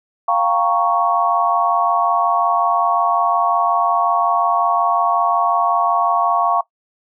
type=chord; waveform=sine; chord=G half-diminished seventh; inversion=third; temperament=equal; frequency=698.5 / 784 / 932.3 / 1108.7 Hz; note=F5 / G5 / Bb5 / Db6; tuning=0 / 0 / 0 / 0 cents; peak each=-18 / -23 / -21 / -17 dBFS; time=0.28-6.61 s; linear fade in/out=5 ms; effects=noise-tail reverb RT60 0.1 s tail -19 dB re dry